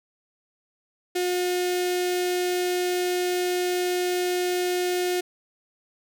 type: tone with notch filter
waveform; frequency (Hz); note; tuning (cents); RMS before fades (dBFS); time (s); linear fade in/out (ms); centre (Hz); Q
sawtooth; 359.5; F#4; -50; -25; 1.15-5.21; 10; 1100; 1.2
effects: none